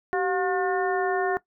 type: harmonic tone with a mistuned harmonic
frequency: 359.9 Hz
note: F#4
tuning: 48 cents flat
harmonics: 1 / 2 / 3 / 4 / 5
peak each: -25 / -27 / -34 / -33 / -33 dBFS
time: 0.13-1.37 s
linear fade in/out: 0 ms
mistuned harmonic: 1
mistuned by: +110 cents
effects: noise-tail reverb RT60 0.1 s tail -18 dB re dry